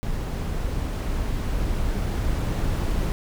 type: noise with level ramp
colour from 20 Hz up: brown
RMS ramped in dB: -27 to -23 dBFS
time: 0.03-3.12 s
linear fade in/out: 0 ms
effects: none